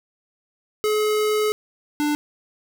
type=tone pair in turn; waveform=square; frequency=425.8 / 296.2 Hz; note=G#4 / D4; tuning=+43 / +15 cents; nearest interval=tritone; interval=628 cents; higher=first; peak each=-19 / -20 dBFS; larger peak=first; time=0.84-1.52 / 2-2.15 s; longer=first; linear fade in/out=0 ms; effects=none

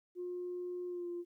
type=tone with pitch glide; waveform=sine; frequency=357.2 to 348.4 Hz; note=F4 to F4; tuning=+39 to -4 cents; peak=-37 dBFS; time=0.15-1.25 s; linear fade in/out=50 ms; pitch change=-43 cents; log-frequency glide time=0.87-1.08 s; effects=tanh soft clip ceiling -33 dBFS + 13-bit

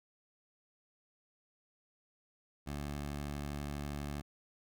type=tone; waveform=15% pulse; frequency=72.3 Hz; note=D2; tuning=27 cents flat; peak=-32 dBFS; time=2.66-4.22 s; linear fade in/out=20 ms; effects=none

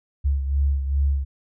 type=beating tone pair; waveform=sine; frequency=69.3 / 71.8 Hz; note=C#2 / D2; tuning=0 / -39 cents; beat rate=2.5 Hz; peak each=-19 / -27 dBFS; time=0.24-1.25 s; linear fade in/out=20 ms; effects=none

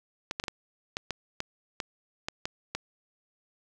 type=clicks; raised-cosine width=0.2 ms; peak=-14 dBFS; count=11; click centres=0.311 / 0.399 / 0.439 / 0.482 / 0.969 / 1.107 / 1.404 / 1.802 / 2.285 / 2.455 / 2.75 s; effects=none

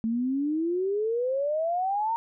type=exponential sweep; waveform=sine; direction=up; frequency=220 to 932.3 Hz; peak=-24 dBFS; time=0.04-2.16 s; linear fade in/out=0 ms; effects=none

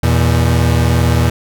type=tone pair together; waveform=35% pulse; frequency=82.41 / 119.95 Hz; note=E2 / A#2; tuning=0 / +50 cents; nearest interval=tritone; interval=650 cents; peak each=-11 dBFS; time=0.03-1.3 s; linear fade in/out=5 ms; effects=none

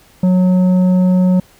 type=tone with tanh clipping; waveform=triangle; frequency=183.1 Hz; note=F#3; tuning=18 cents flat; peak=-10 dBFS; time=0.23-1.4 s; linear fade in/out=5 ms; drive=12 dB; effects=pink hiss -48 dBFS RMS until 1.59 s

